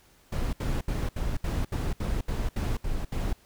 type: noise bursts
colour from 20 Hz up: brown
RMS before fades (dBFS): -28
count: 11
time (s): 0.32-3.33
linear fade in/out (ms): 5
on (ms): 210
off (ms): 70
effects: pink hiss -60 dBFS RMS until 3.45 s